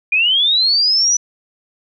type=linear sweep; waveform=sine; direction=up; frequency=2399 to 5970 Hz; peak=-11 dBFS; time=0.12-1.17 s; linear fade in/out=5 ms; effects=none